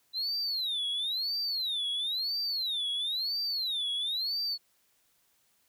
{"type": "tone with vibrato", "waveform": "sine", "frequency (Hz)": 3951, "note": "B7", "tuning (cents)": 0, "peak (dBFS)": -27, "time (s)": [0.13, 4.58], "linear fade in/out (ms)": 50, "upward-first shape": "sine", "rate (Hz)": 0.99, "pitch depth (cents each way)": 290, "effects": ["tanh soft clip ceiling -28 dBFS", "white hiss -70 dBFS RMS until 5.68 s"]}